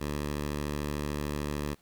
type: tone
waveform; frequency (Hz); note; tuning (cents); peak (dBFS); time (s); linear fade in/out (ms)
10% pulse; 73.42; D2; 0; -23; 0-1.75; 20
effects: pink hiss -65 dBFS RMS until 1.81 s